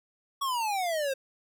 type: exponential sweep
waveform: square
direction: down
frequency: 1133 to 523.3 Hz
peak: -28 dBFS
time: 0.41-1.14 s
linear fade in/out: 10 ms
effects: none